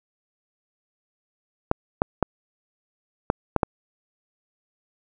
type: clicks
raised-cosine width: 1 ms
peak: -4 dBFS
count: 6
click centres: 1.714 / 2.019 / 2.227 / 3.301 / 3.563 / 3.632 s
effects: none